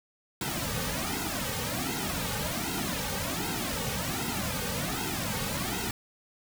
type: noise with flanger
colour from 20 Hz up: pink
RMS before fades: -32 dBFS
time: 0.41-5.91 s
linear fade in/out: 2 ms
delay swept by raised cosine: 1.7 to 3 ms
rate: 1.3 Hz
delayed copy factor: -1
effects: none